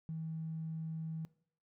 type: tone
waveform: triangle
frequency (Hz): 160.6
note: E3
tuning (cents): -45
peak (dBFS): -34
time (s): 0.09-1.25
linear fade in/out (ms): 0
effects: noise-tail reverb RT60 0.6 s tail -24 dB re dry + tanh soft clip ceiling -36 dBFS